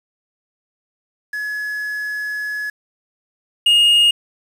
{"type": "tone pair in turn", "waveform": "triangle", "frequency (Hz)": [1696, 2852], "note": ["G#6", "F7"], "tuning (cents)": [36, 36], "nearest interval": "major sixth", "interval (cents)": 900, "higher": "second", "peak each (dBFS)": [-20, -8], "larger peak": "second", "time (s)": [[1.33, 2.7], [3.66, 4.11]], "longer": "first", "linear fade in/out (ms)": 5, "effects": ["resampled to 32000 Hz", "7-bit"]}